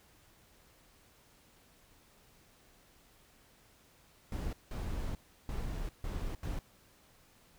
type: noise bursts at uneven times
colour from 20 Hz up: brown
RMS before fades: -37 dBFS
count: 5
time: 4.32-4.53 / 4.71-5.15 / 5.49-5.89 / 6.04-6.35 / 6.43-6.59 s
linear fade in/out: 2 ms
effects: pink hiss -64 dBFS RMS until 7.58 s